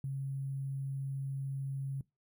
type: tone with sample-and-hold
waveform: sine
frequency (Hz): 136.3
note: C#3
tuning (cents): -29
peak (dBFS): -34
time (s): 0.04-2.01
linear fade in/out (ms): 2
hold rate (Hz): 11025
effects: noise-tail reverb RT60 0.2 s tail -21 dB re dry